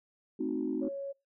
sine chord, A diminished seventh, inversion none, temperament equal, 220 / 261.6 / 311.1 / 370 Hz, A3 / C4 / Eb4 / Gb4, 0 / 0 / 0 / 0 cents, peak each -39 / -34 / -34 / -36 dBFS, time 0.39-0.89 s, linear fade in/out 10 ms
sine tone, 554.4 Hz, C#5, in tune, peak -35 dBFS, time 0.81-1.13 s, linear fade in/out 20 ms
effects noise-tail reverb RT60 0.3 s tail -26 dB re dry + tanh soft clip ceiling -21 dBFS

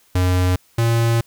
square tone pair in turn, 91 / 115.78 Hz, F#2 / A#2, -28 / -11 cents, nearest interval major third, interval 417 cents, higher second, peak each -15 dBFS, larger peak neither, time 0.15-0.56 / 0.78-1.21 s, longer second, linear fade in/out 5 ms, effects white hiss -56 dBFS RMS until 1.26 s

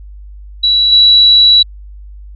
sine tone with level steps, 3922 Hz, B7, 13 cents flat, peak -7 / -3 dBFS, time 0.63-1.63 s, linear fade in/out 10 ms, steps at 0.92 s, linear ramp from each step 5 ms, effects added 50 Hz sine -29 dBFS peak until 2.35 s

